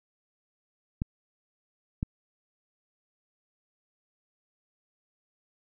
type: clicks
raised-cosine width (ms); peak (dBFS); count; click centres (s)
5; -16; 2; 1.019 / 2.029
effects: none